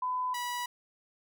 sine / sawtooth tone pair in turn, 1006 / 976.2 Hz, B5 / B5, +32 / -20 cents, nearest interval minor second, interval 52 cents, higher first, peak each -29 / -29 dBFS, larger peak neither, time 0.02-0.34 / 0.34-0.66 s, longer neither, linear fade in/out 5 ms, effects none

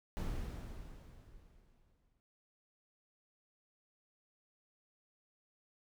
brown noise with exponential decay, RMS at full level -36 dBFS, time 0.17-2.2 s, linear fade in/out 0 ms, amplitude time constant 440 ms, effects none

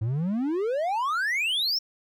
triangle exponential sweep, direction up, 103.83 to 5588 Hz, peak -22 dBFS, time 0.01-1.79 s, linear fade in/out 10 ms, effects none

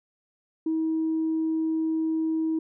sine tone, 320 Hz, D#4, 49 cents sharp, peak -22 dBFS, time 0.66-2.59 s, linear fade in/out 5 ms, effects tanh soft clip ceiling -19 dBFS

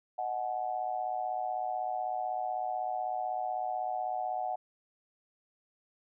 sine tone with amplitude modulation, 739 Hz, F#5, 2 cents flat, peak -27 dBFS, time 0.18-4.56 s, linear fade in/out 10 ms, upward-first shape sine, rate 116 Hz, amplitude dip 90%, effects none

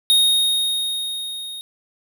square tone with level ramp, 3724 Hz, A#7, 2 cents flat, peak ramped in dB -12 to -31 dBFS, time 0.1-1.61 s, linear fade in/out 0 ms, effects none

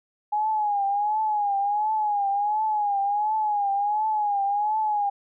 sine tone with vibrato, 830.6 Hz, G#5, in tune, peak -21 dBFS, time 0.32-5.1 s, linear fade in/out 10 ms, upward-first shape triangle, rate 1.4 Hz, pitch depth 92 cents each way, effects none

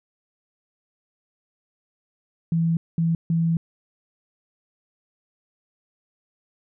sine tone bursts at uneven times, 165.5 Hz, E3, 7 cents sharp, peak -18 dBFS, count 3, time 2.52-2.77 / 2.98-3.15 / 3.3-3.57 s, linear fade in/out 2 ms, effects none

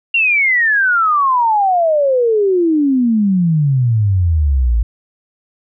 sine exponential sweep, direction down, 2794 to 53.5 Hz, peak -10 dBFS, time 0.14-4.83 s, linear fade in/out 5 ms, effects none

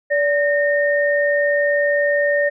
sine tone pair together, 578 / 1835 Hz, D5 / A#6, -28 / -28 cents, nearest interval octave + minor sixth, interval 2000 cents, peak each -16 / -19 dBFS, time 0.1-2.5 s, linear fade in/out 20 ms, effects none

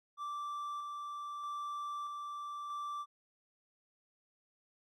triangle tone with tremolo, 1170 Hz, D6, 7 cents flat, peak -36 dBFS, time 0.17-3.06 s, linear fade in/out 50 ms, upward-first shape square, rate 0.79 Hz, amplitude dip 25%, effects none

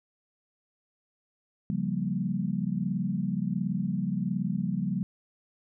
sine chord, G half-diminished seventh, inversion second, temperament equal, 138.59 / 174.61 / 196 / 233.1 Hz, Db3 / F3 / G3 / Bb3, 0 / 0 / 0 / 0 cents, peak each -35 / -31 / -30 / -35 dBFS, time 1.7-5.03 s, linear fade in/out 0 ms, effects none

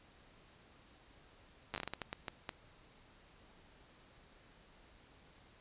slowing click train, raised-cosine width 0.3 ms, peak -23 dBFS, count 12, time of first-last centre 1.74-2.492 s, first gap 9 ms, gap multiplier 1.37, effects pink hiss -63 dBFS RMS until 5.6 s + resampled to 8000 Hz

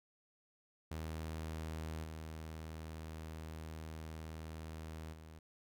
sawtooth tone with level steps, 79.4 Hz, D#2, 36 cents sharp, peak -37 / -41 / -48 dBFS, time 0.91-5.39 s, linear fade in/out 5 ms, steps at 2.03 / 5.12 s, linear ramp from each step 20 ms, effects none

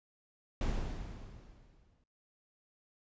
brown noise with exponential decay, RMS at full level -31 dBFS, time 0.61-2.04 s, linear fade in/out 2 ms, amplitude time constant 310 ms, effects noise-tail reverb RT60 0.5 s tail -26 dB re dry + resampled to 16000 Hz

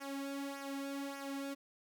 sawtooth tone with flanger, 277.2 Hz, C#4, in tune, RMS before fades -42 dBFS, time 0-1.55 s, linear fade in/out 20 ms, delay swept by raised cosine 0.24 to 2.64 ms, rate 1.7 Hz, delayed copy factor -0.7, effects none

